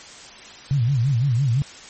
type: tone with vibrato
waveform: sine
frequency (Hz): 127.9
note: C3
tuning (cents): -39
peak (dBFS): -16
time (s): 0.71-1.62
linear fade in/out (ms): 0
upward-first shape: sine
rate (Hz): 5.9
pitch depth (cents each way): 210
effects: white hiss -41 dBFS RMS until 1.89 s + MP3 32 kbps